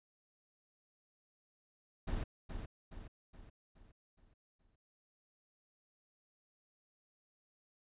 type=noise with echo; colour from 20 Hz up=brown; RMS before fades=-37 dBFS; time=2.07-2.24 s; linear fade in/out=10 ms; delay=420 ms; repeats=6; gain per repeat=-6 dB; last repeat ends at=4.76 s; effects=resampled to 8000 Hz